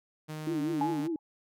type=tone with pitch glide; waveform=sawtooth; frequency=154.5 to 152.64 Hz; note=D#3 to D#3; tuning=-12 to -33 cents; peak=-33 dBFS; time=0.28-1.08 s; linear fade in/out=20 ms; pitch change=-21 cents; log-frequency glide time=0.47-0.54 s
type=tone with vibrato; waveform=sine; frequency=311.1 Hz; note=D#4; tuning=in tune; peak=-29 dBFS; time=0.47-1.16 s; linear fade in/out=2 ms; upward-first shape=triangle; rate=5.2 Hz; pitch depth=190 cents each way
type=tone with exponential decay; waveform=sine; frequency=844 Hz; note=G#5; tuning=28 cents sharp; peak=-25 dBFS; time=0.81-1.19 s; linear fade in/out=2 ms; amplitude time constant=82 ms
effects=none